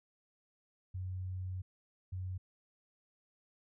sine tone bursts at uneven times, 92.5 Hz, F#2, in tune, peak -37 dBFS, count 2, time 0.94-1.62 / 2.12-2.38 s, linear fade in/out 10 ms, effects none

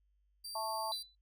sawtooth tone, 4699 Hz, D8, in tune, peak -40 dBFS, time 0.44-1.03 s, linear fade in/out 10 ms
sine chord, A major, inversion second, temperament just, 660 / 880 / 1100 Hz, E5 / A5 / C#6, +2 / 0 / -14 cents, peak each -41 / -38 / -43 dBFS, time 0.55-0.92 s, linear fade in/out 5 ms
sine tone with exponential decay, 3989 Hz, B7, 17 cents sharp, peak -33 dBFS, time 0.92-1.15 s, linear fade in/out 1 ms, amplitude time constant 50 ms
effects noise-tail reverb RT60 0.1 s tail -21 dB re dry + added 50 Hz sine -70 dBFS peak until 1.21 s

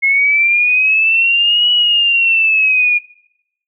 sine linear two-way sweep, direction up then down, 2159 to 2941 to 2422 Hz, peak -9 dBFS, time 0.02-2.99 s, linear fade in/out 20 ms, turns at 1.71 s, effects noise-tail reverb RT60 0.8 s tail -23 dB re dry

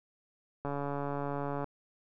click train, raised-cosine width 1 ms, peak -22 dBFS, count 142, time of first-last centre 0.65-1.643 s, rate 142 Hz, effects none

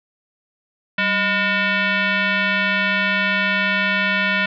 sine tone with frequency modulation, 192.3 Hz, G3, 33 cents flat, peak -16 dBFS, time 0.98-4.46 s, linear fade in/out 5 ms, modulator 815 Hz, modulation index 3.3, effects none

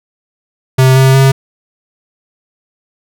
square tone with pitch steps, 130.81 / 132.71 / 134.64 Hz, C3 / C3 / C3, 0 / +25 / +50 cents, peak -5 dBFS, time 0.78-1.32 s, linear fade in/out 10 ms, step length 180 ms, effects none

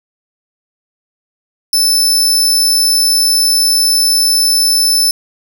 sawtooth tone, 5274 Hz, E8, in tune, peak -6 dBFS, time 1.73-5.11 s, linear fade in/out 2 ms, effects none

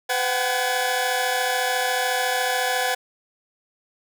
sawtooth tone cluster, 505 / 735 / 769 / 1700 Hz, B4 / F#5 / G5 / G#6, +39 / -12 / -33 / +40 cents, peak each -23 dBFS, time 0.09-2.95 s, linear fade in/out 10 ms, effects none

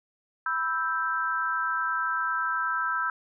sine chord, E minor, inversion second, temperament equal, 987.8 / 1318.5 / 1568 Hz, B5 / E6 / G6, 0 / 0 / 0 cents, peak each -33 / -28 / -29 dBFS, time 0.46-3.1 s, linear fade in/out 2 ms, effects none

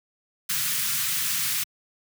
white band-stop noise, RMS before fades -26 dBFS, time 0.49-1.64 s, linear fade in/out 10 ms, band 190 to 1300 Hz, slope 24 dB/octave, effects high-pass 100 Hz 12 dB/octave

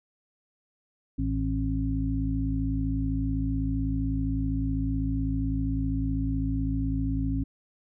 harmonic tone with a mistuned harmonic, 53.9 Hz, A1, 35 cents flat, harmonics 1 / 2 / 3 / 5, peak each -29 / -31 / -35 / -29 dBFS, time 1.18-7.44 s, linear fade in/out 10 ms, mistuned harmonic 2, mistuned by +29 cents, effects none

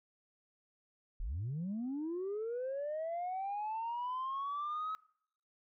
sine linear sweep, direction up, 30.97 to 1287 Hz, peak -34 dBFS, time 1.2-4.95 s, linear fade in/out 0 ms, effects noise-tail reverb RT60 0.7 s tail -25 dB re dry + tanh soft clip ceiling -33 dBFS

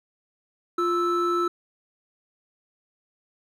triangle tone pair together, 349.1 / 1316.5 Hz, F4 / E6, -1 / -3 cents, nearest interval octave + major seventh, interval 2298 cents, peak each -22 dBFS, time 0.78-1.48 s, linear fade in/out 5 ms, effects none

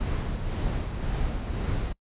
brown noise with tremolo, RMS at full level -27 dBFS, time 0-1.93 s, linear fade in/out 10 ms, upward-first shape sine, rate 1.9 Hz, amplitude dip 40%, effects noise-tail reverb RT60 0.1 s tail -25 dB re dry + resampled to 8000 Hz

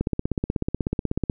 click train, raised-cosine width 3 ms, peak -10 dBFS, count 22, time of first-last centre 0.01-1.298 s, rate 16.3 Hz, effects none

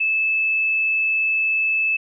sine tone, 2617 Hz, E7, 13 cents flat, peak -17 dBFS, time 0-1.97 s, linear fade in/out 10 ms, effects none

